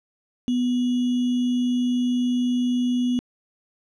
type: tone with sample-and-hold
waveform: sine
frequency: 246.9 Hz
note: B3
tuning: in tune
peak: -19 dBFS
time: 0.48-3.19 s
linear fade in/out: 0 ms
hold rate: 3150 Hz
effects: low-pass 5000 Hz 12 dB/octave